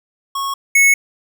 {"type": "tone pair in turn", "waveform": "square", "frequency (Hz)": [1100, 2200], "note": ["C#6", "C#7"], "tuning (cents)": [-14, -14], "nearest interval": "octave", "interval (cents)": 1200, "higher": "second", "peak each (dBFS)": [-20, -9], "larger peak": "second", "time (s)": [[0.35, 0.54], [0.75, 0.94]], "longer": "neither", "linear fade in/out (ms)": 5, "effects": []}